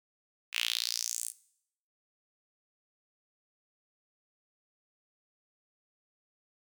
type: tone with high-pass filter sweep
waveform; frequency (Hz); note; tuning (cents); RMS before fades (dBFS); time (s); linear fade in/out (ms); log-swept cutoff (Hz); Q
sawtooth; 58.27; A#1; 0; -34; 0.52-1.33; 50; 2500 to 9400; 3.8
effects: noise-tail reverb RT60 0.7 s tail -19 dB re dry